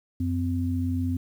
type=tone pair together; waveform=sine; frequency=90.69 / 256.5 Hz; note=F#2 / C4; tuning=-34 / -34 cents; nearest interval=octave + tritone; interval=1800 cents; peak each=-26 / -27 dBFS; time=0.2-1.17 s; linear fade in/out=5 ms; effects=9-bit